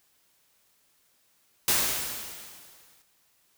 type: noise with exponential decay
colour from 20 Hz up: white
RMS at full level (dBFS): -22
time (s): 1.68-3.02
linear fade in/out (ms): 2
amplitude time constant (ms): 290
effects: white hiss -67 dBFS RMS until 3.57 s